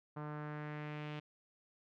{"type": "tone with low-pass filter sweep", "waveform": "sawtooth", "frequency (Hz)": 150, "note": "D3", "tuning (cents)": 37, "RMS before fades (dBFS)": -44, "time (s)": [0.16, 1.2], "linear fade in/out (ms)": 10, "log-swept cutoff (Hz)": [1200, 3000], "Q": 2.1, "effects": []}